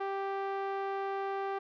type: tone with low-pass filter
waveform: 5% pulse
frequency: 392 Hz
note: G4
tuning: in tune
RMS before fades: -35 dBFS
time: 0-1.59 s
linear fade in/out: 10 ms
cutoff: 830 Hz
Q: 0.96
effects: none